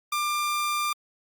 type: tone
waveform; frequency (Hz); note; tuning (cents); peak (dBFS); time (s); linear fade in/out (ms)
sawtooth; 1192; D6; +25; -21; 0.12-0.93; 5
effects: Opus 48 kbps